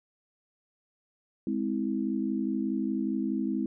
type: chord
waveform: sine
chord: Ab augmented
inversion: none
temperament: just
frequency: 207.7 / 259.6 / 324.5 Hz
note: Ab3 / C4 / E4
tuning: 0 / -13 / -27 cents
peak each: -31 / -31 / -32 dBFS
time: 1.47-3.66 s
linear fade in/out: 2 ms
effects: none